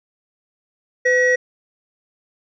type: tone pair together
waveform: triangle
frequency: 503.4 / 1915 Hz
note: B4 / A#6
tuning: +33 / +46 cents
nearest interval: octave + major seventh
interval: 2313 cents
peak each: -14 dBFS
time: 1.05-1.36 s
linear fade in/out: 10 ms
effects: resampled to 16000 Hz